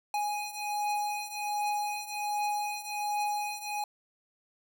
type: beating tone pair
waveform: square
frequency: 830.6 / 831.9 Hz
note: G#5 / G#5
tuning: 0 / +3 cents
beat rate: 1.3 Hz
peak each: -33 / -36 dBFS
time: 0.14-3.84 s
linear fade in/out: 2 ms
effects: none

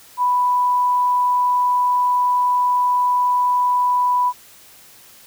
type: tone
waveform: sine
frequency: 989 Hz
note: B5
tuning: 2 cents sharp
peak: -14 dBFS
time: 0.17-4.33 s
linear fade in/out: 50 ms
effects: white hiss -46 dBFS RMS until 5.26 s

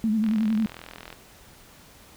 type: tone with vibrato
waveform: sine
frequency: 217.6 Hz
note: A3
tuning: 19 cents flat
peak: -20 dBFS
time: 0.04-0.66 s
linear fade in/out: 0 ms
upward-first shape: sine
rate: 11 Hz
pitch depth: 69 cents each way
type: click train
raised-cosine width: 0.3 ms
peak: -23 dBFS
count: 38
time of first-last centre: 0.24-1.127 s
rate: 41.7 Hz
effects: pink hiss -51 dBFS RMS until 2.16 s

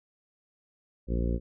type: harmonic tone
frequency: 58.27 Hz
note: A#1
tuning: in tune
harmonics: 1 / 2 / 3 / 4 / 5 / 6 / 7 / 8 / 9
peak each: -27 / -35 / -35 / -36 / -40 / -39 / -42 / -43 / -42 dBFS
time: 1.07-1.4 s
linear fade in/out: 50 ms
effects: none

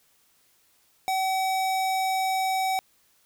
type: tone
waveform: square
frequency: 760 Hz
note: F#5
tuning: 46 cents sharp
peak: -24 dBFS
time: 1.08-2.79 s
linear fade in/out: 0 ms
effects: white hiss -64 dBFS RMS until 3.25 s

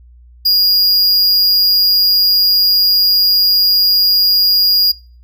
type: tone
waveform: square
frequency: 4855 Hz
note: D#8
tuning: 43 cents flat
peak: -9 dBFS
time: 0.45-4.92 s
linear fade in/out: 10 ms
effects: noise-tail reverb RT60 0.4 s tail -24 dB re dry + added 60 Hz sine -39 dBFS peak until 5.23 s

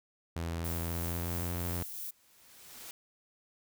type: tone with pitch glide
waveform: sawtooth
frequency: 83.5 to 86.85 Hz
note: E2 to F2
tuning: +23 to -9 cents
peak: -30 dBFS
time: 0.36-1.83 s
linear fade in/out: 0 ms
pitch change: +68 cents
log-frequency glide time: 0.75-1.52 s
type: noise with tremolo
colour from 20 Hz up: violet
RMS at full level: -40 dBFS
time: 0.64-2.11 s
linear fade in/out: 10 ms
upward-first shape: sine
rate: 3 Hz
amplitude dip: 30%
type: noise with exponential growth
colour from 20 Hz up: white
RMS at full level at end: -45 dBFS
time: 1.62-2.91 s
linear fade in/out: 1 ms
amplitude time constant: 280 ms
effects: none

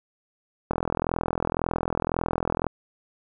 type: click train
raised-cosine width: 1 ms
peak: -10 dBFS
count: 83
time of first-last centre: 0.71-2.667 s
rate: 41.9 Hz
effects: none

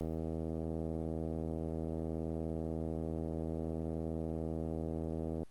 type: click train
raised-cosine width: 2 ms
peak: -25 dBFS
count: 438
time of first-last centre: 0.01-5.432 s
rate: 80.6 Hz
effects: pink hiss -67 dBFS RMS until 5.5 s + Opus 32 kbps

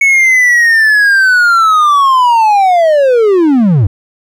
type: linear sweep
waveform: triangle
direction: down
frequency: 2220 to 87.31 Hz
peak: -3 dBFS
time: 0.01-3.87 s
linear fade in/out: 5 ms
effects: none

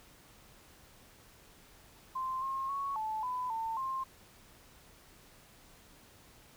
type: tone with pitch steps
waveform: sine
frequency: 1043 / 1072 / 1109 / 871 / 1002 / 900 / 1058 Hz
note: C6 / C6 / C#6 / A5 / B5 / A5 / C6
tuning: -6 / +42 / 0 / -18 / +25 / +39 / +19 cents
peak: -33 dBFS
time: 2.15-4.04 s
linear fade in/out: 10 ms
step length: 270 ms
effects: pink hiss -59 dBFS RMS until 6.56 s

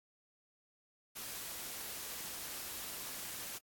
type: noise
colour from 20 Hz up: white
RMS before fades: -44 dBFS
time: 1.15-3.59 s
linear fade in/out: 20 ms
effects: AAC 64 kbps

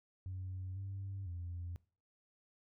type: tone with pitch steps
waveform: sine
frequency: 93.1 / 97.5 / 87.1 Hz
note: F#2 / G2 / F2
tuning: +11 / -9 / -4 cents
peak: -39 dBFS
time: 0.26-1.76 s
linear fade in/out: 0 ms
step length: 500 ms
effects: noise-tail reverb RT60 0.4 s tail -22 dB re dry + tanh soft clip ceiling -37 dBFS

